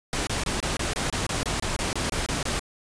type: noise bursts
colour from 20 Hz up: pink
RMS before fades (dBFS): -27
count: 15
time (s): 0.13-2.594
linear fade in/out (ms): 0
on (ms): 140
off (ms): 26
effects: resampled to 22050 Hz